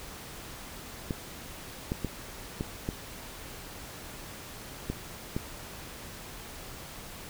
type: clicks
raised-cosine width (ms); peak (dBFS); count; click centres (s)
3; -17; 7; 1.108 / 1.919 / 2.047 / 2.609 / 2.889 / 4.9 / 5.365
effects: pink hiss -44 dBFS RMS until 7.29 s